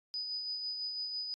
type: tone with tremolo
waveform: sine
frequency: 4978 Hz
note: D#8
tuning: in tune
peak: -34 dBFS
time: 0.14-1.34 s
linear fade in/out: 0 ms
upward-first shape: sine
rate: 6 Hz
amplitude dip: 35%
effects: AAC 32 kbps